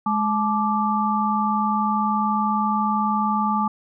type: tone cluster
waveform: sine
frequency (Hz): 210.3 / 864 / 1176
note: G#3 / A5 / D6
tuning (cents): +22 / -32 / +2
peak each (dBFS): -23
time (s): 0.06-3.68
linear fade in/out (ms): 5
effects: none